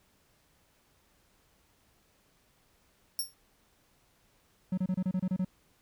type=tone with exponential decay; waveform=10% pulse; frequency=5510 Hz; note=F8; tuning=24 cents flat; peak=-23 dBFS; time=3.19-3.34 s; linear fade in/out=2 ms; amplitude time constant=31 ms
type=tone bursts; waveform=triangle; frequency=185 Hz; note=F#3; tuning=in tune; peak=-25 dBFS; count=9; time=4.72-5.448 s; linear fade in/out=5 ms; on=56 ms; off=28 ms
effects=pink hiss -68 dBFS RMS until 5.81 s